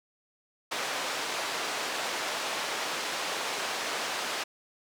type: band-pass noise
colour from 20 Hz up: pink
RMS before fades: -33 dBFS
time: 0.71-4.44 s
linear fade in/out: 10 ms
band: 560 to 6300 Hz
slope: 12 dB/octave
effects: none